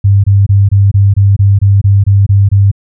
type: tone bursts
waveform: sine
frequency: 99.4 Hz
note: G2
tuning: 25 cents sharp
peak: -3 dBFS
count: 12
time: 0.04-2.715 s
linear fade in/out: 10 ms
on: 200 ms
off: 25 ms
effects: none